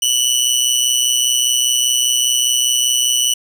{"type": "tone with amplitude modulation", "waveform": "20% pulse", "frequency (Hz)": 2963, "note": "F#7", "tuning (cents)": 2, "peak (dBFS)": -5, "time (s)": [0.02, 3.34], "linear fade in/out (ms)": 5, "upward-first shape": "sine", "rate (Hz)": 125, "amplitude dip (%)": 65, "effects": []}